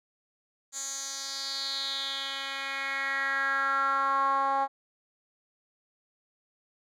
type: tone with band-pass filter sweep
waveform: 10% pulse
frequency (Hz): 273.1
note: C#4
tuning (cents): -26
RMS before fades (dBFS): -30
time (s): 0.72-4.68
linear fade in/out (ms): 50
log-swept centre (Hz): 7100 to 870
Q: 4.5
effects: none